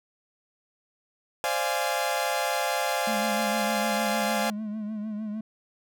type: chord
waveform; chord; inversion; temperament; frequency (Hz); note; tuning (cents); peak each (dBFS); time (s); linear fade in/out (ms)
sawtooth; D half-diminished seventh; third; equal with one note detuned; 523.3 / 587.3 / 691.2 / 830.6; C5 / D5 / F5 / Ab5; 0 / 0 / -18 / 0; -28 / -28 / -26 / -26; 1.44-4.5; 0
type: tone with vibrato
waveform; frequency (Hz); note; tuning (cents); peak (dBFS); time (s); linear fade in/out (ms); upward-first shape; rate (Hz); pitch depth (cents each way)
triangle; 213.4; G#3; +47; -28; 3.07-5.41; 5; triangle; 6.6; 66
effects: none